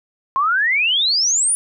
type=exponential sweep; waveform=sine; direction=up; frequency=1046.5 to 9956 Hz; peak=-14 dBFS; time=0.36-1.55 s; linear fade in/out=0 ms; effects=none